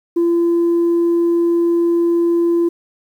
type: tone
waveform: sine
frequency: 340.8 Hz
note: F4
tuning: 42 cents flat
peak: -10 dBFS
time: 0.16-2.69 s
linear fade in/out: 10 ms
effects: tanh soft clip ceiling -10 dBFS + 8-bit